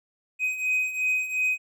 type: beating tone pair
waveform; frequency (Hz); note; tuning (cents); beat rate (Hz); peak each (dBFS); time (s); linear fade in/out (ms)
triangle; 2511 / 2513.8; D#7 / D#7; +15 / +17; 2.8; -28 / -23; 0.39-1.58; 50
effects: none